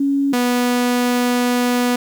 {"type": "tone pair in turn", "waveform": ["sine", "sawtooth"], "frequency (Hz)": [278.6, 245.3], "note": ["C#4", "B3"], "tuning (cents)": [9, -12], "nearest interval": "major second", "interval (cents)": 221, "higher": "first", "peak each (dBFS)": [-14, -11], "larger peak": "second", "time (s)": [[0, 0.33], [0.33, 1.96]], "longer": "second", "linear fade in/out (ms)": 5, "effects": ["8-bit"]}